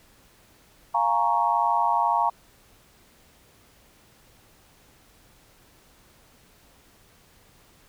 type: chord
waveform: sine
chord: Bb minor seventh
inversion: second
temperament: equal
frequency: 698.5 / 830.6 / 932.3 / 1108.7 Hz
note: F5 / Ab5 / Bb5 / Db6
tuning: 0 / 0 / 0 / 0 cents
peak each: -27 / -27 / -22 / -27 dBFS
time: 0.94-2.3 s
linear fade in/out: 10 ms
effects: pink hiss -57 dBFS RMS until 7.88 s